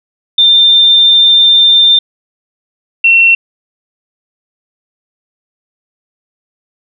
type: tone pair in turn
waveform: sine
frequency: 3593 / 2715 Hz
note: A7 / F7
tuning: +36 / -50 cents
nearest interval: perfect fourth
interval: 486 cents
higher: first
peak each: -3 dBFS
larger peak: neither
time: 0.38-1.99 / 3.04-3.35 s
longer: first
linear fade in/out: 5 ms
effects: none